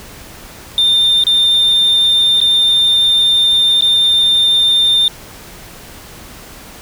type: tone with dropouts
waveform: sine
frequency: 3606 Hz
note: A7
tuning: 42 cents sharp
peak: -6 dBFS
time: 0.78-5.08 s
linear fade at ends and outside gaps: 1 ms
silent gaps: 1.238-1.268 / 2.403-2.414 / 3.809-3.822 s
effects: tanh soft clip ceiling -7 dBFS + pink hiss -35 dBFS RMS until 6.81 s